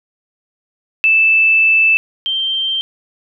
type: tone pair in turn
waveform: sine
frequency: 2637 / 3143 Hz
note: E7 / G7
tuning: 0 / +4 cents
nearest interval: minor third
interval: 304 cents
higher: second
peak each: -8 / -15 dBFS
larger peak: first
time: 1.04-1.97 / 2.26-2.81 s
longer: first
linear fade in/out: 0 ms
effects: none